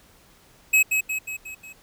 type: tone with echo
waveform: square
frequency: 2560 Hz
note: D#7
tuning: 49 cents sharp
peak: -15 dBFS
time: 0.73-0.83 s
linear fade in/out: 10 ms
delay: 180 ms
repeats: 5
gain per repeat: -5 dB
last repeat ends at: 1.73 s
effects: pink hiss -55 dBFS RMS until 1.82 s